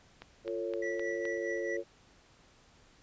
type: click train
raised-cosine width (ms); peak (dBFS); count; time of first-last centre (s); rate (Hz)
0.3; -29; 5; 0.22-1.254; 3.87
type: chord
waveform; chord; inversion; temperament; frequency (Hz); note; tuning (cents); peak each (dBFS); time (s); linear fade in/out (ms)
sine; F augmented; none; equal with one note detuned; 349.2 / 450.3 / 554.4; F4 / A4 / C#5; 0 / +40 / 0; -37; 0.44-1.84; 50
type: tone with tremolo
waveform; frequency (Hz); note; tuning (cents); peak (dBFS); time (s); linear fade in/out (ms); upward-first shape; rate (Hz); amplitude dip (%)
triangle; 1954; B6; -19; -34; 0.82-1.77; 5; triangle; 4.7; 70
effects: pink hiss -62 dBFS RMS until 3.02 s + resampled to 16000 Hz